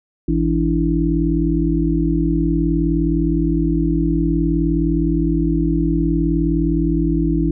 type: harmonic tone with a mistuned harmonic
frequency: 54.7 Hz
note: A1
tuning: 9 cents flat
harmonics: 1 / 3 / 5 / 6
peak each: -20 / -20 / -20 / -20 dBFS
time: 0.28-7.51 s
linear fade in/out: 5 ms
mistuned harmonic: 5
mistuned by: +94 cents
effects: none